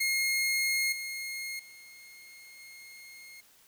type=tone with level steps; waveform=sawtooth; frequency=2147 Hz; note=C7; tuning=44 cents sharp; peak=-23 / -32 / -46 / -44 dBFS; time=0-3.41 s; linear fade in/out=10 ms; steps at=0.92 / 1.59 / 2.59 s; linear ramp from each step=5 ms; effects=white hiss -61 dBFS RMS until 3.67 s